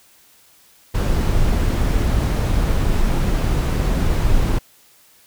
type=noise; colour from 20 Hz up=brown; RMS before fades=-17 dBFS; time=0.94-4.59 s; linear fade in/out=10 ms; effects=white hiss -52 dBFS RMS until 5.26 s